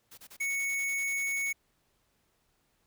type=noise bursts; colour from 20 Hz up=white; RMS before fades=-50 dBFS; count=15; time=0.11-1.521 s; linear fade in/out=10 ms; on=67 ms; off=29 ms
type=tone; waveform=square; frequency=2217 Hz; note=C#7; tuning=in tune; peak=-30 dBFS; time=0.4-1.53 s; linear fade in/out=10 ms
effects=pink hiss -73 dBFS RMS until 2.86 s